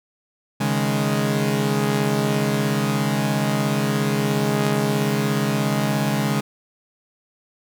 sawtooth chord, C# suspended second, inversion none, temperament equal, 138.59 / 155.56 / 207.7 Hz, C#3 / D#3 / G#3, 0 / 0 / 0 cents, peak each -19 / -22 / -18 dBFS, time 0.6-6.41 s, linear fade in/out 10 ms, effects none

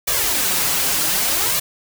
white noise with flanger, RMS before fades -19 dBFS, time 0.07-1.6 s, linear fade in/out 10 ms, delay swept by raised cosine 1.7 to 7.4 ms, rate 0.65 Hz, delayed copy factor +0.65, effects none

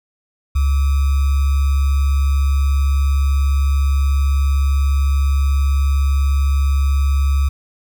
sine tone with sample-and-hold, 69.3 Hz, C#2, in tune, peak -12 dBFS, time 0.55-7.49 s, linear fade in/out 10 ms, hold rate 1225 Hz, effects none

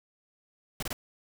pink noise bursts, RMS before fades -34 dBFS, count 3, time 0.8-0.93 s, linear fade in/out 2 ms, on 26 ms, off 26 ms, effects none

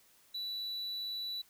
triangle tone, 3951 Hz, B7, in tune, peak -35 dBFS, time 0.34-1.42 s, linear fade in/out 10 ms, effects white hiss -65 dBFS RMS until 1.49 s

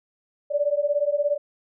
sine beating tone pair, 573 / 590 Hz, D5 / D5, -43 / +8 cents, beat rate 17 Hz, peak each -23 dBFS, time 0.5-1.38 s, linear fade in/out 20 ms, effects none

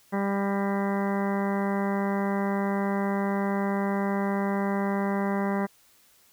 harmonic tone with a mistuned harmonic, 198.3 Hz, G3, 20 cents sharp, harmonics 1 / 2 / 3 / 4 / 5 / 6 / 7 / 8 / 9 / 10, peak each -26 / -32 / -34 / -35 / -36 / -40 / -45 / -41 / -43 / -42 dBFS, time 0.12-5.67 s, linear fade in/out 20 ms, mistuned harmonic 9, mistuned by +56 cents, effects white hiss -60 dBFS RMS until 6.32 s

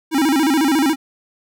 square tone with vibrato, 293.7 Hz, D4, in tune, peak -14 dBFS, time 0.11-0.96 s, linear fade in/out 50 ms, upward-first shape square, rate 14 Hz, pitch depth 150 cents each way, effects none

